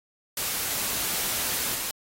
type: noise with level steps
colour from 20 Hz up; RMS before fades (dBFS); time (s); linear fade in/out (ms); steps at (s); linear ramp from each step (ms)
white; -28 / -31; 0.37-1.91; 2; 1.74; 20
effects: AAC 48 kbps